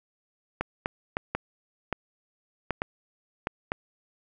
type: clicks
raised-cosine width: 0.5 ms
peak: -12 dBFS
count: 9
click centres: 0.61 / 0.859 / 1.169 / 1.35 / 1.927 / 2.707 / 2.819 / 3.471 / 3.719 s
effects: none